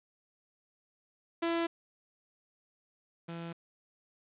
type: tone pair in turn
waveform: sawtooth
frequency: 335.4 / 168.04 Hz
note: E4 / E3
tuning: +30 / +34 cents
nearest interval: octave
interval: 1196 cents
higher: first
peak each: -25 / -35 dBFS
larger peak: first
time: 1.42-1.67 / 3.28-3.53 s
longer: neither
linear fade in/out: 10 ms
effects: resampled to 8000 Hz + 9-bit